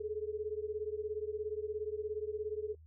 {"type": "beating tone pair", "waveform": "sine", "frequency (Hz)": [418.9, 435.9], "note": ["G#4", "A4"], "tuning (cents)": [15, -16], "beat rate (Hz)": 17, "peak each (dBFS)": [-38, -39], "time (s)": [0, 2.75], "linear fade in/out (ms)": 10, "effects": ["noise-tail reverb RT60 0.1 s tail -26 dB re dry", "added 79 Hz sine -54 dBFS peak until 2.86 s"]}